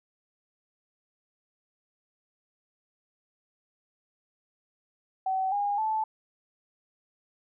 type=tone with pitch steps; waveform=sine; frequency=760 / 814.5 / 873 Hz; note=F#5 / G#5 / A5; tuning=+46 / -34 / -14 cents; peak=-25 dBFS; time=5.26-6.04 s; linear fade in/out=5 ms; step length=260 ms; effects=none